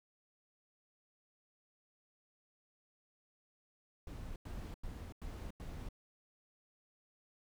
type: noise bursts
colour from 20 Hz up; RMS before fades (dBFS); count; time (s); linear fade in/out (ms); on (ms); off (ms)
brown; -45; 5; 4.07-5.888; 2; 290; 92
effects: none